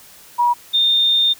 sine tone pair in turn, 962 / 3632 Hz, B5 / A#7, -46 / -46 cents, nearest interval octave + major seventh, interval 2300 cents, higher second, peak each -12 dBFS, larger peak neither, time 0.38-0.54 / 0.73-1.34 s, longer second, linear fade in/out 20 ms, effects white hiss -44 dBFS RMS until 1.39 s

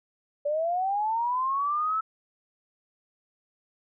sine linear sweep, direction up, 571 to 1318.5 Hz, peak -24 dBFS, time 0.45-2.01 s, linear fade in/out 10 ms, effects none

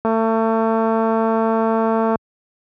click train, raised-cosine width 1 ms, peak -6 dBFS, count 473, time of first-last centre 0.05-2.157 s, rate 224 Hz, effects high-pass 80 Hz 12 dB/octave

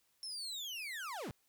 35% pulse linear sweep, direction down, 5400 to 82 Hz, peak -39 dBFS, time 0.23-1.31 s, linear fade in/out 0 ms, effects white hiss -75 dBFS RMS until 1.48 s

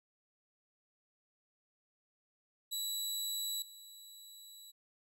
20% pulse tone with level steps, 3930 Hz, B7, 9 cents flat, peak -30 / -46 dBFS, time 2.71-4.72 s, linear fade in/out 20 ms, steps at 3.62 s, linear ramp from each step 2 ms, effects none

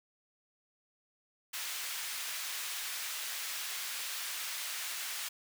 pink high-pass noise, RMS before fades -39 dBFS, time 1.53-5.29 s, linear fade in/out 10 ms, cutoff 1800 Hz, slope 12 dB/octave, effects none

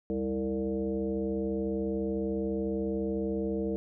sine tone with frequency modulation, 327 Hz, E4, 14 cents flat, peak -28 dBFS, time 0.1-3.76 s, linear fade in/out 0 ms, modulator 128 Hz, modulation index 1.5, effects none

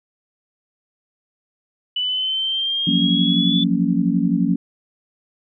sine linear sweep, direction up, 2968 to 3471 Hz, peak -19 dBFS, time 1.96-3.64 s, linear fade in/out 5 ms
sine chord, Gb major seventh, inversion third, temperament just, 173.43 / 185 / 231.2 / 277.5 Hz, F3 / Gb3 / Bb3 / Db4, -12 / 0 / -14 / +2 cents, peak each -21 dBFS, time 2.87-4.56 s, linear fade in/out 5 ms
effects none

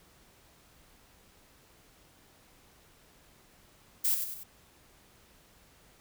violet noise with echo, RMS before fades -27 dBFS, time 4.04-4.15 s, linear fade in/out 10 ms, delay 96 ms, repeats 3, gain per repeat -6 dB, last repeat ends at 4.438 s, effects pink hiss -61 dBFS RMS until 6 s

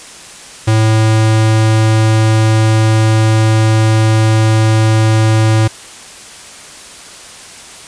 square tone, 110 Hz, A2, in tune, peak -8 dBFS, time 0.67-5.68 s, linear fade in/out 10 ms, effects white hiss -33 dBFS RMS until 7.87 s + resampled to 22050 Hz

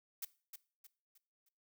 blue noise with echo, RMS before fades -41 dBFS, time 0.22-0.25 s, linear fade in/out 5 ms, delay 310 ms, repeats 4, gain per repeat -8 dB, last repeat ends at 1.49 s, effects noise-tail reverb RT60 0.4 s tail -19 dB re dry

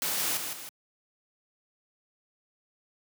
white noise with echo, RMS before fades -30 dBFS, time 0.02-0.37 s, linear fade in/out 0 ms, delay 160 ms, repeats 2, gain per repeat -6 dB, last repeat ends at 0.69 s, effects high-pass 150 Hz 12 dB/octave

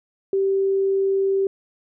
sine tone, 389.2 Hz, G4, 12 cents flat, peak -17 dBFS, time 0.33-1.47 s, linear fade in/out 2 ms, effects none

